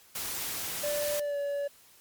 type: noise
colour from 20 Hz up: white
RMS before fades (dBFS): -35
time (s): 0.15-1.2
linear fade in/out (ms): 5
type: tone with pitch glide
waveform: triangle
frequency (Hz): 587.3 to 569.6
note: D5 to C#5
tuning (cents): 0 to +47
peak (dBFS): -27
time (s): 0.83-1.68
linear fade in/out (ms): 10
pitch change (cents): -53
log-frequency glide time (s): 1.19-1.38
effects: white hiss -58 dBFS RMS until 2 s + MP3 96 kbps